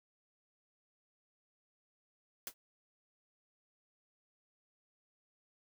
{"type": "noise with exponential decay", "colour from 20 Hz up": "white", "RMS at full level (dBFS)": -37, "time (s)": [2.47, 2.54], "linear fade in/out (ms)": 1, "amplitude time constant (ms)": 15, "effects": []}